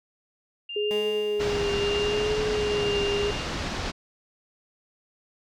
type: tone with tremolo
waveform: sine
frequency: 2800 Hz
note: F7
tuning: 4 cents sharp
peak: -29 dBFS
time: 0.69-3.45 s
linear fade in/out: 5 ms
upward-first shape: triangle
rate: 0.98 Hz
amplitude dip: 80%
type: tone with vibrato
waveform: sine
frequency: 415.3 Hz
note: G#4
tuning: in tune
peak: -24 dBFS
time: 0.76-3.31 s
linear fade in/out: 5 ms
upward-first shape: triangle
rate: 0.76 Hz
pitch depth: 49 cents each way
type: tone with exponential decay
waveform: 15% pulse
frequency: 207.7 Hz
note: G#3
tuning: in tune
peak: -26 dBFS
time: 0.91-2.94 s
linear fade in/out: 0 ms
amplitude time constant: 440 ms
type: low-pass noise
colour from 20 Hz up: pink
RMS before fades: -31 dBFS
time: 1.39-3.92 s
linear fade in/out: 20 ms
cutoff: 5800 Hz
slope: 24 dB/octave
effects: none